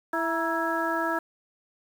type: harmonic tone with a mistuned harmonic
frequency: 330.7 Hz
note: E4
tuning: 6 cents sharp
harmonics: 1 / 2 / 3 / 4 / 5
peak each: -31 / -31 / -31 / -31 / -31 dBFS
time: 0.13-1.19 s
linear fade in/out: 5 ms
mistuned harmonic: 3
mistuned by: -69 cents
effects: 8-bit